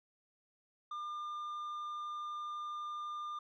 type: tone with tanh clipping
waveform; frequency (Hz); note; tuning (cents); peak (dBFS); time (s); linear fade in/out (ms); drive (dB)
sine; 1202; D6; +40; -40; 0.91-3.39; 5; 5
effects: none